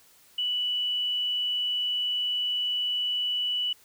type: tone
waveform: sine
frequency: 2960 Hz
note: F#7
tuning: in tune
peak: -25 dBFS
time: 0.38-3.73 s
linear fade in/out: 5 ms
effects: white hiss -58 dBFS RMS until 3.84 s